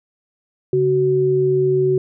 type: tone pair together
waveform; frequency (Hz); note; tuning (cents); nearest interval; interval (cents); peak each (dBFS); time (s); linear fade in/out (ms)
sine; 139.92 / 374.3; C#3 / F#4; +17 / +20; octave + perfect fourth; 1703; -21 / -14; 0.73-1.98; 2
effects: none